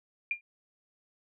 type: tone with exponential decay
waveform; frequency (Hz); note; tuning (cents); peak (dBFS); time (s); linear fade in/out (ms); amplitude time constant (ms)
sine; 2400; D7; +37; -24; 0.31-0.41; 2; 21
effects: none